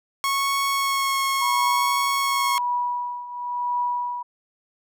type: tone with vibrato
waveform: sawtooth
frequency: 1098 Hz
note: C#6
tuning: 17 cents flat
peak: -17 dBFS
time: 0.24-2.58 s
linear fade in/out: 0 ms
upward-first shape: sine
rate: 0.72 Hz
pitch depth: 12 cents each way
type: tone with tremolo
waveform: sine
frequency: 974 Hz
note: B5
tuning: 24 cents flat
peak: -20 dBFS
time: 1.41-4.23 s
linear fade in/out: 10 ms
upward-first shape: triangle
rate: 0.94 Hz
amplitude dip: 80%
effects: none